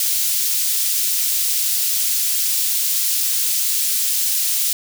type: high-pass noise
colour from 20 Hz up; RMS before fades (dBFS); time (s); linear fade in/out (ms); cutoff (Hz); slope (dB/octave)
white; -19; 0-4.73; 2; 3900; 12
effects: none